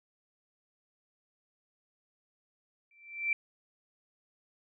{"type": "tone with exponential growth", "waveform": "sine", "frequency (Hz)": 2342, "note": "D7", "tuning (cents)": -5, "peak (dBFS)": -24, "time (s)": [2.91, 3.33], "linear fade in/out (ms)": 2, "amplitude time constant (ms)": 91, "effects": []}